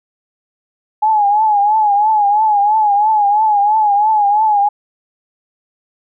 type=tone with vibrato; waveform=sine; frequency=840 Hz; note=G#5; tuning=19 cents sharp; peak=-9 dBFS; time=1.02-4.69 s; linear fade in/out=10 ms; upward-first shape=triangle; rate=3 Hz; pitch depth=92 cents each way; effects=none